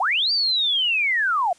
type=linear two-way sweep; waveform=sine; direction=up then down; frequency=659.3 to 4722 to 659.3 Hz; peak=-18 dBFS; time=0-1.53 s; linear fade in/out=5 ms; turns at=0.32 s; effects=white hiss -55 dBFS RMS until 1.58 s + resampled to 22050 Hz